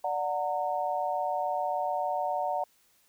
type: chord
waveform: sine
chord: D augmented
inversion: none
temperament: just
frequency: 587.3 / 734.2 / 917.7 Hz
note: D5 / F#5 / A#5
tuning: 0 / -14 / -27 cents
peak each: -33 / -30 / -33 dBFS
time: 0.04-2.64 s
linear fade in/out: 5 ms
effects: white hiss -66 dBFS RMS until 3.08 s